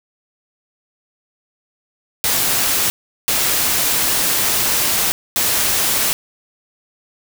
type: noise bursts at uneven times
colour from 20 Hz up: white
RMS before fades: -17 dBFS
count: 3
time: 2.24-2.9 / 3.28-5.12 / 5.36-6.13 s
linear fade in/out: 0 ms
effects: none